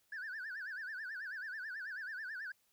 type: tone with vibrato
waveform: sine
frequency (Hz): 1623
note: G#6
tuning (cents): -40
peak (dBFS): -39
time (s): 0.12-2.52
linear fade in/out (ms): 5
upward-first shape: sine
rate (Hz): 9.2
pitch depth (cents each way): 180
effects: tanh soft clip ceiling -39 dBFS + white hiss -75 dBFS RMS until 2.72 s